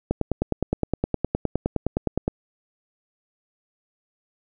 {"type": "click train", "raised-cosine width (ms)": 2, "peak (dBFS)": -8, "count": 22, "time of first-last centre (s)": [0.11, 2.279], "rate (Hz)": 9.68, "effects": []}